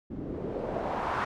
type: noise with low-pass filter sweep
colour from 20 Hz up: white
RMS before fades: -33 dBFS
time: 0.1-1.25 s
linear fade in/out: 10 ms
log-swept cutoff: 240 to 1300 Hz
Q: 1.9
effects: none